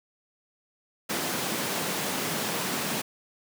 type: high-pass noise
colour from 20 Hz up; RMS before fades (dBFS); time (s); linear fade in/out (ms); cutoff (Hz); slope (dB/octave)
pink; -30; 1.09-3.02; 10; 150; 24
effects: none